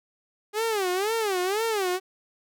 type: tone with vibrato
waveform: sawtooth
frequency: 405.2 Hz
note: G#4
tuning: 43 cents flat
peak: -20 dBFS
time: 0.53-2 s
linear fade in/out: 50 ms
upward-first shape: sine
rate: 2 Hz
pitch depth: 210 cents each way
effects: none